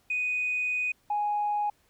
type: tone pair in turn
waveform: sine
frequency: 2489 / 830.6 Hz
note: D#7 / G#5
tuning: 0 / 0 cents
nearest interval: octave + perfect fifth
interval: 1900 cents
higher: first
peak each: -25 / -24 dBFS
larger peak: second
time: 0.1-0.92 / 1.1-1.7 s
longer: first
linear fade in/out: 5 ms
effects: tanh soft clip ceiling -21 dBFS + pink hiss -67 dBFS RMS until 1.89 s